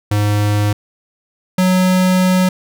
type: tone pair in turn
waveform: square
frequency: 103.83 / 184.49 Hz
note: G#2 / F#3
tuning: 0 / -5 cents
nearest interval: minor seventh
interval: 995 cents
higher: second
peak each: -13 / -11 dBFS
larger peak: second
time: 0.11-0.73 / 1.58-2.49 s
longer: second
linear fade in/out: 5 ms
effects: none